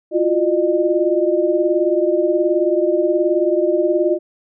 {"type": "tone cluster", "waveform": "sine", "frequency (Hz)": [341.8, 360.5, 607], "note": ["F4", "F#4", "D#5"], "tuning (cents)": [-37, -45, -43], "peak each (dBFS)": -18, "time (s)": [0.11, 4.19], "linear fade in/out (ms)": 50, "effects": []}